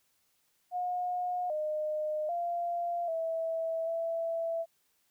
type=tone with pitch steps; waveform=sine; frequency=720 / 612 / 692 / 654 / 663 Hz; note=F#5 / D#5 / F5 / E5 / E5; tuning=-47 / -29 / -16 / -14 / +10 cents; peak=-30 dBFS; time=0.71-4.66 s; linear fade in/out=50 ms; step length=790 ms; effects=white hiss -73 dBFS RMS until 5.1 s